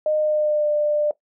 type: tone with pitch glide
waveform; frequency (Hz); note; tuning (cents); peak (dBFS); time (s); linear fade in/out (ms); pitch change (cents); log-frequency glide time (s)
sine; 613 to 596.2; D#5 to D5; -26 to +26; -17; 0.06-1.11; 2; -48; 0.17-0.7
effects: noise-tail reverb RT60 0.1 s tail -17 dB re dry